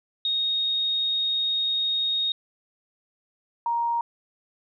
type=tone pair in turn; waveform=sine; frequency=3729 / 937.4 Hz; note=A#7 / A#5; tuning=0 / +9 cents; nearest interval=2 octaves; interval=2391 cents; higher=first; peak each=-22 dBFS; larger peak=neither; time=0.25-2.32 / 3.66-4.01 s; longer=first; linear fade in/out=2 ms; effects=none